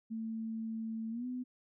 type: tone with pitch glide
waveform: sine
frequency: 223.5 to 250.9 Hz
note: A3 to B3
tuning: +27 to +28 cents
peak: -36 dBFS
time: 0.1-1.44 s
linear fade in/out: 20 ms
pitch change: +201 cents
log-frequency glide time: 1.1-1.26 s
effects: none